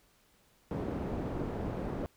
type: low-pass noise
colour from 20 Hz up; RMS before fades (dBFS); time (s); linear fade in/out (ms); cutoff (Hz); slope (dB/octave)
white; -36; 0.71-2.06; 0; 410; 12
effects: pink hiss -67 dBFS RMS until 2.16 s